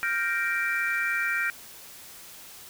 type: chord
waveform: sine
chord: G minor seventh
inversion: third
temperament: equal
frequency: 1396.9 / 1568 / 1864.7 / 2349 Hz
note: F6 / G6 / Bb6 / D7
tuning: 0 / 0 / 0 / 0 cents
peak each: -30 dBFS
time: 0.03-1.5 s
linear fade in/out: 0 ms
effects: white hiss -46 dBFS RMS until 2.69 s